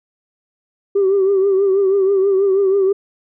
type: tone with vibrato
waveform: sine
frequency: 389.7 Hz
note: G4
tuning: 10 cents flat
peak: -10 dBFS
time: 0.95-2.93 s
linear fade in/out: 10 ms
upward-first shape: triangle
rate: 6.2 Hz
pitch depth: 72 cents each way
effects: tanh soft clip ceiling -8 dBFS